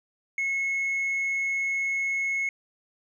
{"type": "tone with tanh clipping", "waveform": "triangle", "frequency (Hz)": 2182, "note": "C#7", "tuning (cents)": -28, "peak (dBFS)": -25, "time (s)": [0.38, 2.49], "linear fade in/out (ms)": 2, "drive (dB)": 6, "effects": []}